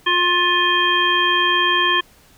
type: harmonic tone with a mistuned harmonic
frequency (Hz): 354.3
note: F4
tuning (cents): +25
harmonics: 1 / 3 / 5 / 7 / 9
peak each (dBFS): -25 / -19 / -19 / -25 / -19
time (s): 0.06-2.01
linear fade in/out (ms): 10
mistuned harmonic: 5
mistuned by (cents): -19
effects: pink hiss -51 dBFS RMS until 2.37 s